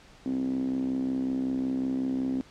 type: tone with band-pass filter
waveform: 5% pulse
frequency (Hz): 65.41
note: C2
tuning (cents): 0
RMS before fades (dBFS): -29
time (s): 0.26-2.41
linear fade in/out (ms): 0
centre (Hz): 260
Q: 9.3
effects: pink hiss -54 dBFS RMS until 2.5 s + low-pass 6000 Hz 12 dB/octave